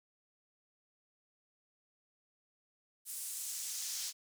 brown noise with high-pass filter sweep, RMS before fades -41 dBFS, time 3.05-4.13 s, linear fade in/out 50 ms, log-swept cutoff 9500 to 5300 Hz, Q 1.5, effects none

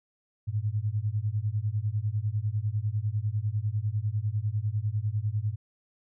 sine beating tone pair, 101.2 / 111.2 Hz, G#2 / A2, -44 / +19 cents, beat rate 10 Hz, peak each -29 dBFS, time 0.47-5.56 s, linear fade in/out 20 ms, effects none

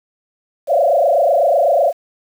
sine tone with frequency modulation, 622.3 Hz, D#5, in tune, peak -10 dBFS, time 0.67-1.93 s, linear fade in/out 50 ms, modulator 28 Hz, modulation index 3, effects 7-bit

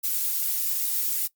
violet noise with flanger, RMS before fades -26 dBFS, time 0.03-1.28 s, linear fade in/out 20 ms, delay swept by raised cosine 1.4 to 4.6 ms, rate 2.5 Hz, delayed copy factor +0.95, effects noise-tail reverb RT60 0.1 s tail -19 dB re dry + Opus 48 kbps

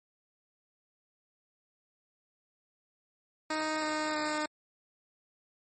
10% pulse tone with pitch steps, 311 / 307.6 / 304.2 Hz, D#4 / D#4 / D#4, -1 / -20 / -39 cents, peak -22 dBFS, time 3.5-4.46 s, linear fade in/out 5 ms, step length 320 ms, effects MP3 32 kbps

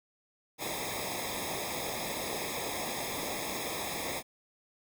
pink noise with comb filter, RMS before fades -36 dBFS, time 0.58-4.23 s, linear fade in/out 50 ms, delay 0.68 ms, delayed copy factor -0.95, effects none

